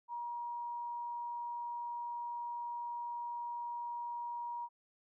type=tone; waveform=sine; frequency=952 Hz; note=A#5; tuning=36 cents sharp; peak=-38 dBFS; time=0.08-4.69 s; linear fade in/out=50 ms; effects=none